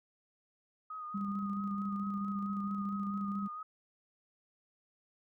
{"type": "tone with vibrato", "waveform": "sine", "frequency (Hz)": 1244.5, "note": "D#6", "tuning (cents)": 0, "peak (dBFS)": -40, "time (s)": [0.9, 3.63], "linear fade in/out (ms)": 5, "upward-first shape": "sine", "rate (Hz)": 4.5, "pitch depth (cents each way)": 36}
{"type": "tone with tremolo", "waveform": "sine", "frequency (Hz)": 199.3, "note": "G3", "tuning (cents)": 29, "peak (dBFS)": -33, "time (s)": [1.14, 3.48], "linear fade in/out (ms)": 10, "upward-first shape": "square", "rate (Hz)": 14, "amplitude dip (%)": 25}
{"effects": []}